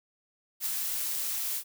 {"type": "noise with ADSR envelope", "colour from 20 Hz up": "blue", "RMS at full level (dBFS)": -29, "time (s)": [0.6, 1.64], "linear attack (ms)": 59, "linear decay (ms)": 10, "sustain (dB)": -3, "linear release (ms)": 74, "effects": []}